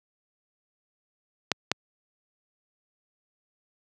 clicks, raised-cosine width 0.2 ms, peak -5 dBFS, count 2, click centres 1.517 / 1.716 s, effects high-pass 100 Hz 12 dB/octave

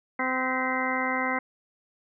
harmonic tone with a mistuned harmonic, 257.8 Hz, C4, 26 cents flat, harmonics 1 / 2 / 3 / 4 / 5 / 6 / 7 / 8, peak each -32 / -34 / -33 / -32 / -35 / -34 / -35 / -31 dBFS, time 0.19-1.39 s, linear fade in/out 5 ms, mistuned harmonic 7, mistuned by +92 cents, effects none

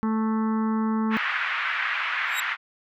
harmonic tone, 220 Hz, A3, in tune, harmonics 1 / 2 / 4 / 5 / 6 / 7 / 8 / 9, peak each -22 / -35 / -35 / -35 / -38 / -48 / -48 / -52 dBFS, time 0.03-1.17 s, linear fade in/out 0 ms
pink band-pass noise, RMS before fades -27 dBFS, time 1.1-2.57 s, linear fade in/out 50 ms, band 1300 to 2400 Hz, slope 24 dB/octave
20% pulse tone with exponential growth, 3808 Hz, A#7, 36 cents sharp, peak -19 dBFS, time 2.26-2.4 s, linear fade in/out 2 ms, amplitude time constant 29 ms
effects none

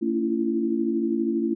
sine tone cluster, 226.8 / 281.4 / 326.1 / 338.6 Hz, A#3 / C#4 / E4 / E4, -47 / +26 / -19 / +46 cents, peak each -26 / -28 / -33 / -25 dBFS, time 0.01-1.55 s, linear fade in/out 20 ms, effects none

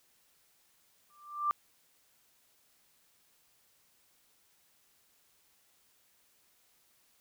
sine tone with exponential growth, 1182 Hz, D6, 11 cents sharp, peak -24 dBFS, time 1.1-1.51 s, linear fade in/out 0 ms, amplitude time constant 87 ms, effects white hiss -69 dBFS RMS until 7.2 s

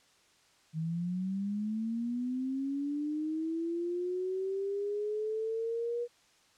sine linear sweep, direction up, 156.1 to 481.8 Hz, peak -31 dBFS, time 0.73-6.08 s, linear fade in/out 50 ms, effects white hiss -65 dBFS RMS until 6.57 s + low-pass 7000 Hz 12 dB/octave

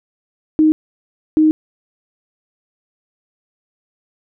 sine tone bursts at uneven times, 311.1 Hz, D#4, in tune, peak -8 dBFS, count 2, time 0.59-0.72 / 1.37-1.51 s, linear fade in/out 0 ms, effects none

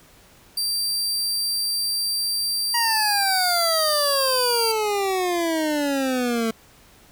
sawtooth tone, 4699 Hz, D8, in tune, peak -19 dBFS, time 0.57-4.72 s, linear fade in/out 5 ms
25% pulse exponential sweep, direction down, 955 to 221.9 Hz, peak -17 dBFS, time 2.74-6.51 s, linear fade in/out 5 ms
effects pink hiss -52 dBFS RMS until 7.11 s

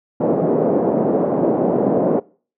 white band-pass noise, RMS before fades -17 dBFS, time 0.2-2.2 s, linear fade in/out 10 ms, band 170 to 590 Hz, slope 24 dB/octave, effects noise-tail reverb RT60 0.4 s tail -23 dB re dry

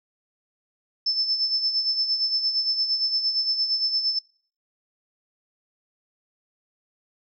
sine tone with tremolo, 5274 Hz, E8, in tune, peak -19 dBFS, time 1.06-4.19 s, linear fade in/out 5 ms, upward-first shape sine, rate 8.7 Hz, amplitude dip 60%, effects noise-tail reverb RT60 0.5 s tail -24 dB re dry

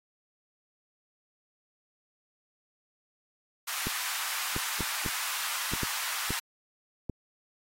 pink high-pass noise, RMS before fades -34 dBFS, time 3.67-6.4 s, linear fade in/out 10 ms, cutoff 1000 Hz, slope 24 dB/octave
clicks, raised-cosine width 3 ms, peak -20 dBFS, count 8, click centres 3.87 / 4.564 / 4.807 / 5.062 / 5.736 / 5.833 / 6.306 / 7.097 s
effects AAC 48 kbps

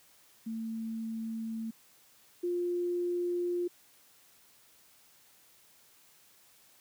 sine tone pair in turn, 224.3 / 351.9 Hz, A3 / F4, +34 / +13 cents, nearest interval minor sixth, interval 779 cents, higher second, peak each -34 / -29 dBFS, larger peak second, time 0.46-1.71 / 2.43-3.68 s, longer neither, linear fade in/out 10 ms, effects white hiss -62 dBFS RMS until 6.8 s + high-pass 60 Hz 12 dB/octave

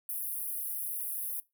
pink high-pass noise, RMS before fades -36 dBFS, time 0.09-1.4 s, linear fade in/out 2 ms, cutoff 10000 Hz, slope 96 dB/octave, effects noise-tail reverb RT60 0.2 s tail -19 dB re dry

